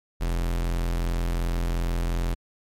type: tone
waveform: 45% pulse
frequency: 42.77 Hz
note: F1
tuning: 35 cents flat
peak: -23 dBFS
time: 0.2-2.35 s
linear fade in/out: 20 ms
effects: MP3 64 kbps